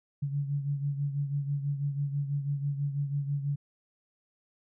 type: beating tone pair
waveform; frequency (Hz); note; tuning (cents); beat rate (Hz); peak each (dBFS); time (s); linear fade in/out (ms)
sine; 141.2 / 147.3; C#3 / D3; +32 / +6; 6.1; -29 / -36; 0.22-3.56; 10
effects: none